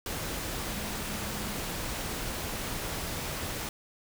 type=tone in noise; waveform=sine; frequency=207.7 Hz; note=G#3; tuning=in tune; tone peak=-42 dBFS; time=0.62-1.57 s; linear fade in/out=2 ms; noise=pink; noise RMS=-35 dBFS; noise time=0.06-3.69 s; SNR=-10 dB; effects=none